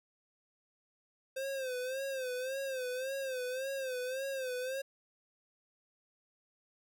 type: tone with vibrato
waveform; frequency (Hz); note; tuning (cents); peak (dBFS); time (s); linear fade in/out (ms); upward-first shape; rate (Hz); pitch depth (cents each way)
square; 522; C5; -4; -36; 1.36-4.82; 10; sine; 1.8; 83
effects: none